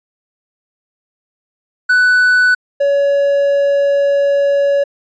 triangle tone pair in turn, 1491 / 563.4 Hz, F#6 / C#5, +13 / +28 cents, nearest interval octave + perfect fourth, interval 1685 cents, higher first, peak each -6 / -8 dBFS, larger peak first, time 1.89-2.55 / 2.8-4.84 s, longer second, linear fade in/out 10 ms, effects resampled to 16000 Hz

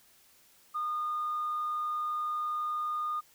sine tone, 1222 Hz, D#6, 32 cents flat, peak -29 dBFS, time 0.74-3.21 s, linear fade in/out 20 ms, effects tanh soft clip ceiling -26 dBFS + white hiss -62 dBFS RMS until 3.34 s

